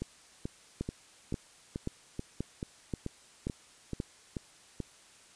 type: two click trains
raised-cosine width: 3 ms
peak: -20 / -22 dBFS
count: 7 / 12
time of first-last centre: 0.81-4.001 / 0.02-4.803 s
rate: 1.88 / 2.3 Hz
effects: white hiss -58 dBFS RMS until 5.35 s + resampled to 22050 Hz